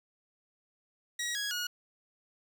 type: tone with pitch steps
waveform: 15% pulse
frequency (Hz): 1908 / 1661 / 1446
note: A#6 / G#6 / F#6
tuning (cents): +40 / 0 / -40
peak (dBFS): -26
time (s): 1.19-1.67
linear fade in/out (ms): 5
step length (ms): 160
effects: none